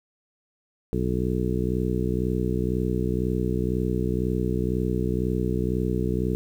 harmonic tone, 62 Hz, B1, 7 cents sharp, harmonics 1 / 2 / 3 / 4 / 5 / 6 / 7, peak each -29 / -29 / -28 / -33 / -32 / -31 / -31 dBFS, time 0.93-6.35 s, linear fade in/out 0 ms, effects 9-bit

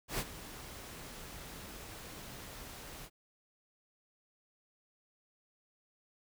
pink noise with ADSR envelope, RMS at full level -34 dBFS, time 0.08-3.1 s, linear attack 110 ms, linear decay 47 ms, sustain -14 dB, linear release 56 ms, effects none

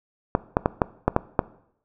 clicks, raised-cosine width 1 ms, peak -3 dBFS, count 7, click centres 0.351 / 0.569 / 0.659 / 0.818 / 1.08 / 1.164 / 1.392 s, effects noise-tail reverb RT60 0.7 s tail -19 dB re dry

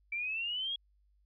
sine exponential sweep, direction up, 2314 to 3328 Hz, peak -33 dBFS, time 0.12-0.76 s, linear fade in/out 5 ms, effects added 50 Hz sine -66 dBFS peak until 1.25 s

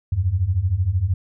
sine beating tone pair, 84 / 97 Hz, E2 / G2, +33 / -18 cents, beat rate 13 Hz, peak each -22 / -19 dBFS, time 0.12-1.14 s, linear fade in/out 5 ms, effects none

